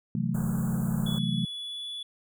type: chord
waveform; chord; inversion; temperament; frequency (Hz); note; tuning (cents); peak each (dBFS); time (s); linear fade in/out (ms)
sine; F# half-diminished seventh; second; equal; 130.81 / 164.81 / 185 / 220; C3 / E3 / F#3 / A3; 0 / 0 / 0 / 0; -31; 0.15-1.45; 2
type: band-stop noise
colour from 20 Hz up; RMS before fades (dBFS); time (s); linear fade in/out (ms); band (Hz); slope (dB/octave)
pink; -40; 0.34-1.19; 10; 1600 to 6900; 96
type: tone with pitch glide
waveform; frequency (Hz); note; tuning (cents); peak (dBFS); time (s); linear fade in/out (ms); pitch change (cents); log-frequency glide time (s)
triangle; 3404 to 3430; G#7 to A7; +42 to -45; -33; 1.06-2.03; 5; +13; 1.32-1.87
effects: none